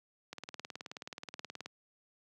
click train, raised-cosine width 0.2 ms, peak -25 dBFS, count 26, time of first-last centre 0.33-1.66 s, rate 18.8 Hz, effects high-pass 150 Hz 12 dB/octave

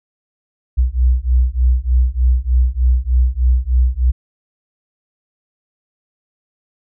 sine beating tone pair, 60.7 / 64 Hz, B1 / C2, -29 / -38 cents, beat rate 3.3 Hz, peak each -14 / -14 dBFS, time 0.77-4.12 s, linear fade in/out 20 ms, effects none

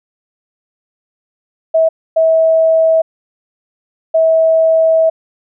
sine tone bursts at uneven times, 647 Hz, E5, 32 cents flat, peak -7 dBFS, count 3, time 1.74-1.89 / 2.16-3.02 / 4.14-5.1 s, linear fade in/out 10 ms, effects none

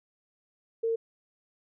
sine tone, 455.2 Hz, A#4, 41 cents flat, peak -25 dBFS, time 0.83-0.96 s, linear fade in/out 10 ms, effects none

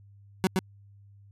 30% pulse tone with echo, 187.6 Hz, F#3, 24 cents sharp, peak -18 dBFS, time 0.44-0.47 s, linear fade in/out 0 ms, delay 120 ms, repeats 1, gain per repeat -2 dB, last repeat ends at 0.59 s, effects added 100 Hz sine -51 dBFS peak until 1.31 s + resampled to 32000 Hz

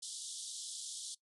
white band-pass noise, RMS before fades -45 dBFS, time 0.02-1.15 s, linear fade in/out 10 ms, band 3200 to 10000 Hz, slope 96 dB/octave, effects noise-tail reverb RT60 0.1 s tail -19 dB re dry

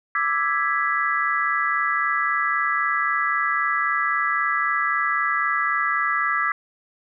sine chord, E dominant seventh, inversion third, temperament equal, 1174.7 / 1318.5 / 1661.2 / 1975.5 Hz, D6 / E6 / G#6 / B6, 0 / 0 / 0 / 0 cents, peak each -25 dBFS, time 0.15-6.52 s, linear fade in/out 2 ms, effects none

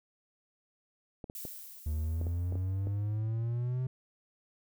clicks, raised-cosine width 2 ms, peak -28 dBFS, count 8, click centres 1.242 / 1.299 / 1.452 / 2.214 / 2.268 / 2.524 / 2.555 / 2.871 s
violet noise with exponential decay, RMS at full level -41 dBFS, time 1.35-3.19 s, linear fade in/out 1 ms, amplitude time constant 400 ms
triangle exponential sweep, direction up, 75.3 to 130 Hz, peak -28 dBFS, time 1.86-3.87 s, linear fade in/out 5 ms
effects none

